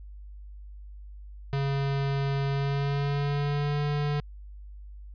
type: tone with pitch glide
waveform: square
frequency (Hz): 138.59 to 146.24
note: C#3 to D3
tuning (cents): 0 to -7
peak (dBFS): -26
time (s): 1.53-4.2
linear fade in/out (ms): 0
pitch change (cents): +93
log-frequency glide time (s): 2.49-3.82
effects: added 50 Hz sine -41 dBFS peak until 5.14 s + resampled to 11025 Hz

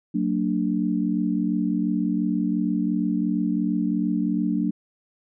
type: chord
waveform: sine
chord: Gb augmented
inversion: none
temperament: equal with one note detuned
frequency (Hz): 185 / 227.8 / 293.7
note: Gb3 / Bb3 / D4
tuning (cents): 0 / -40 / 0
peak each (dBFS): -25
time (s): 0.14-4.71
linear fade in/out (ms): 10
effects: none

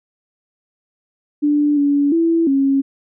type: tone with pitch steps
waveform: sine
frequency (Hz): 293.8 / 285.5 / 331.7 / 273.5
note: D4 / D4 / E4 / C#4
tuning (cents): +1 / -49 / +11 / -23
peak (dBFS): -12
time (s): 1.42-2.82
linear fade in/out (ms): 20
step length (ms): 350
effects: none

